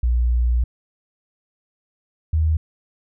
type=tone pair in turn; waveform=sine; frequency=60 / 78.9 Hz; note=B1 / D#2; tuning=-49 / +25 cents; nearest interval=perfect fourth; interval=474 cents; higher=second; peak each=-15 dBFS; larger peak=neither; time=0.03-0.64 / 2.33-2.57 s; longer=first; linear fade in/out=5 ms; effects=none